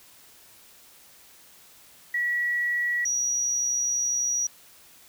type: tone pair in turn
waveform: sine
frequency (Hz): 1931 / 5786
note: B6 / F#8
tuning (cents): -39 / -40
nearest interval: octave + perfect fifth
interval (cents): 1899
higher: second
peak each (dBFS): -23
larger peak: neither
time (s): 2.14-3.05 / 3.05-4.47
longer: second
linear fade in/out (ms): 5
effects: white hiss -53 dBFS RMS until 5.08 s